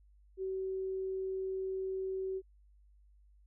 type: tone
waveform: sine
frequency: 380 Hz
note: F#4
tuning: 46 cents sharp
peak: -34 dBFS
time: 0.37-2.42 s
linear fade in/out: 50 ms
effects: added 50 Hz sine -60 dBFS peak until 3.46 s